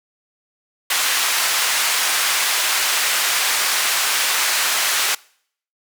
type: band-pass noise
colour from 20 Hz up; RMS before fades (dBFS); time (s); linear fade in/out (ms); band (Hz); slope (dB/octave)
pink; -19; 0.9-5.15; 5; 1300 to 14000; 12
effects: noise-tail reverb RT60 0.6 s tail -24 dB re dry